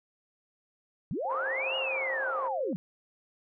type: linear two-way sweep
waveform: sine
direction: up then down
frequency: 118.3 to 2905 to 153.4 Hz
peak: -30 dBFS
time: 1.11-2.76 s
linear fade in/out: 0 ms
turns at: 1.76 s
type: tone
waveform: sine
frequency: 530 Hz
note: C5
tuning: 22 cents sharp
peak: -34 dBFS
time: 1.25-2.73 s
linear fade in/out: 2 ms
type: band-pass noise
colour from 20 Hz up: white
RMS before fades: -40 dBFS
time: 1.29-2.49 s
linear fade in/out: 20 ms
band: 490 to 1100 Hz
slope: 24 dB/octave
effects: none